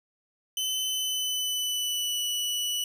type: tone with pitch glide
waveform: sawtooth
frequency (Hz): 3039 to 2954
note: F#7 to F#7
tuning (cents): +46 to -3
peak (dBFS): -24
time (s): 0.57-2.84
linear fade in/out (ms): 2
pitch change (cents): -49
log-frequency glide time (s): 0.86-2.24
effects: none